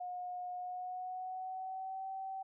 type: tone with pitch glide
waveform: sine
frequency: 721 to 768.3 Hz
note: F#5 to G5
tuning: -45 to -35 cents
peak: -39 dBFS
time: 0-2.43 s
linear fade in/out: 10 ms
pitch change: +110 cents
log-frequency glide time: 0.54-2.07 s
effects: none